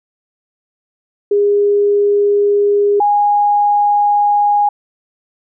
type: tone pair in turn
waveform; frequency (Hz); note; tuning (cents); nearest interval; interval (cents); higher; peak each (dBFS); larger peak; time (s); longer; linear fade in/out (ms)
sine; 408.2 / 823.7; G#4 / G#5; -30 / -14; octave; 1216; second; -9; neither; 1.31-3 / 3-4.69; neither; 5
effects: none